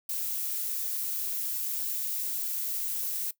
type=noise; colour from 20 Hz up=violet; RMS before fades=-32 dBFS; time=0.09-3.31 s; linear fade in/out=5 ms; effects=noise-tail reverb RT60 0.1 s tail -18 dB re dry